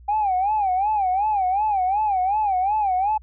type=tone with vibrato; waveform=sine; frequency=795 Hz; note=G5; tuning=24 cents sharp; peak=-17 dBFS; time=0.08-3.18 s; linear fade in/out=10 ms; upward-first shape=sine; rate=2.7 Hz; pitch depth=150 cents each way; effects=tanh soft clip ceiling -14 dBFS + added 60 Hz sine -43 dBFS peak until 3.22 s